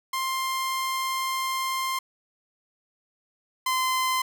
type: tone pair in turn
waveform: sawtooth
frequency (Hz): 1053 / 1033.7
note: C6 / C6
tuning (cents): +11 / -21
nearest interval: unison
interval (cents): 32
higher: first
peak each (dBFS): -22 / -19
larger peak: second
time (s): 0.13-1.99 / 3.66-4.22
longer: first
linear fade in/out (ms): 5
effects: none